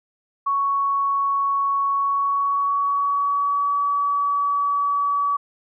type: tone with pitch glide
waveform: sine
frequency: 1112 to 1141.3 Hz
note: C#6 to D6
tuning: +5 to -50 cents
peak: -18 dBFS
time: 0.46-5.37 s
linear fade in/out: 10 ms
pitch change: +45 cents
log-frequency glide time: 1.92-3.79 s
effects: none